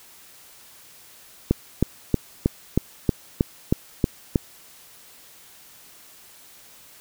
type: click train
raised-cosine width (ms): 3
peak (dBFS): -4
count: 10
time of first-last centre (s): 1.51-4.358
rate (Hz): 3.16
effects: white hiss -49 dBFS RMS until 7 s